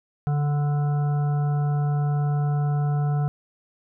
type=harmonic tone with a mistuned harmonic; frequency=146.6 Hz; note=D3; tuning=3 cents flat; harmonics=1 / 3 / 5 / 7 / 9 / 10; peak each=-20 / -38 / -34 / -46 / -42 / -49 dBFS; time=0.27-3.28 s; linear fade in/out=0 ms; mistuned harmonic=1; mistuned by=-17 cents; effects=none